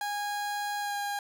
30% pulse tone with pitch glide, 822 to 813 Hz, G#5 to G#5, -18 to -37 cents, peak -28 dBFS, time 0.01-1.19 s, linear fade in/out 2 ms, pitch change -19 cents, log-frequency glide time 0.8-0.95 s, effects none

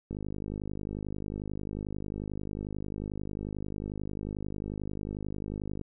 click train, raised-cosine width 3 ms, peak -23 dBFS, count 293, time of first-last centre 0.11-5.813 s, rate 51.2 Hz, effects none

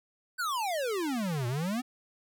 square exponential two-way sweep, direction down then up, 1553 to 116.54 to 262.8 Hz, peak -30 dBFS, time 0.38-1.82 s, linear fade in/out 20 ms, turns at 1.47 s, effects none

